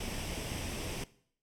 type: noise with comb filter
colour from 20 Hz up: pink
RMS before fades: -38 dBFS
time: 0-1.04 s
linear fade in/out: 5 ms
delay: 0.36 ms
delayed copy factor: +0.5
effects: noise-tail reverb RT60 0.6 s tail -19 dB re dry + low-pass 11000 Hz 12 dB/octave